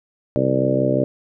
harmonic tone with a mistuned harmonic, 65.41 Hz, C2, in tune, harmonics 2 / 3 / 4 / 5 / 6 / 7 / 8 / 9, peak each -23 / -27 / -23 / -24 / -27 / -25 / -27 / -21 dBFS, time 0.36-1.04 s, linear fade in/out 0 ms, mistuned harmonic 2, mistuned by +16 cents, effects none

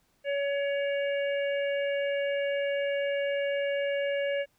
harmonic tone, 563 Hz, C#5, 27 cents sharp, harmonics 1 / 3 / 4 / 5, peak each -27 / -37 / -39 / -41 dBFS, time 0.24-4.46 s, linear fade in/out 50 ms, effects pink hiss -70 dBFS RMS until 4.58 s

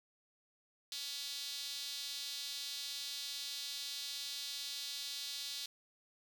sawtooth tone with high-pass filter, 282.4 Hz, C#4, 32 cents sharp, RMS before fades -43 dBFS, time 0.92-5.66 s, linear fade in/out 2 ms, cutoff 4000 Hz, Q 3.1, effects none

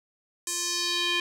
square tone with band-pass filter sweep, 349.2 Hz, F4, in tune, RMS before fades -28 dBFS, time 0.47-1.2 s, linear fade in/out 2 ms, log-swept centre 8000 to 2800 Hz, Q 2.3, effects none

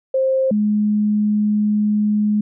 sine tone pair in turn, 528 / 210 Hz, C5 / G#3, +16 / +19 cents, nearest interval octave + major third, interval 1597 cents, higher first, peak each -14 dBFS, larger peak neither, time 0.14-0.51 / 0.51-2.41 s, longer second, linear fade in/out 5 ms, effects none

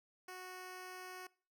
10% pulse tone, 368.2 Hz, F#4, 8 cents flat, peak -39 dBFS, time 0.28-1.27 s, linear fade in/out 5 ms, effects noise-tail reverb RT60 0.4 s tail -22 dB re dry

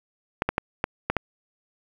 clicks, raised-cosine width 0.5 ms, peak -7 dBFS, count 6, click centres 0.421 / 0.49 / 0.581 / 0.841 / 1.1 / 1.167 s, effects 7-bit

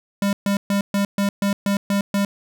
square tone bursts, 200.2 Hz, G3, 37 cents sharp, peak -18 dBFS, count 9, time 0.22-2.25 s, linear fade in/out 2 ms, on 110 ms, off 130 ms, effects none

